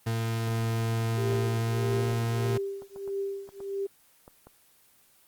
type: tone with pitch glide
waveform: 40% pulse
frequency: 113.7 to 115.55 Hz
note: A#2 to A#2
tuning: -43 to -15 cents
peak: -25 dBFS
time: 0.06-2.58 s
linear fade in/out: 10 ms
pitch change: +28 cents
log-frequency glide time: 1.5-2.02 s
type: tone with tremolo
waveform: sine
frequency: 394.8 Hz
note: G4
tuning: 12 cents sharp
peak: -27 dBFS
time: 1.17-3.87 s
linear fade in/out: 10 ms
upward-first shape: triangle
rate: 1.6 Hz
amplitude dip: 100%
type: clicks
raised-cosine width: 1 ms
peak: -33 dBFS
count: 9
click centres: 2.236 / 2.269 / 2.821 / 2.961 / 3.077 / 3.49 / 3.604 / 4.279 / 4.47 s
effects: white hiss -61 dBFS RMS until 5.27 s + Opus 24 kbps